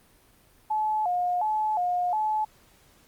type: tone with vibrato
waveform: sine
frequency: 784 Hz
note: G5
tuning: in tune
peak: -23 dBFS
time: 0.7-2.45 s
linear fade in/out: 10 ms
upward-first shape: square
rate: 1.4 Hz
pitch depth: 160 cents each way
effects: pink hiss -59 dBFS RMS until 3.07 s + Opus 32 kbps